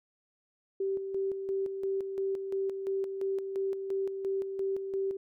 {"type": "tone with tremolo", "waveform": "sine", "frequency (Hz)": 388.5, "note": "G4", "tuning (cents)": -16, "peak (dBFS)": -28, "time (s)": [0.8, 5.17], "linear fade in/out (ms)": 5, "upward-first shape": "square", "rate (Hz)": 2.9, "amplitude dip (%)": 50, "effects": []}